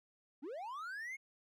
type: linear sweep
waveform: triangle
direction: up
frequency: 242.9 to 2201 Hz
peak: -40 dBFS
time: 0.42-1.17 s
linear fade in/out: 20 ms
effects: none